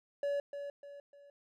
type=tone with echo; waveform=triangle; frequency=569 Hz; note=C#5; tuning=45 cents sharp; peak=-29 dBFS; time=0.23-0.4 s; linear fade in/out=2 ms; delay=300 ms; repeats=3; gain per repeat=-8 dB; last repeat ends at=1.3 s; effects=none